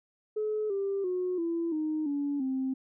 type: tone with pitch steps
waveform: sine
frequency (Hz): 427.8 / 394.6 / 363.9 / 335.6 / 309.6 / 285.5 / 263.3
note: A4 / G4 / F#4 / E4 / D#4 / D4 / C4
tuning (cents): -49 / +11 / -29 / +31 / -9 / -49 / +11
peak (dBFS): -27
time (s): 0.36-2.74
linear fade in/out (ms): 10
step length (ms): 340
effects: tanh soft clip ceiling -23 dBFS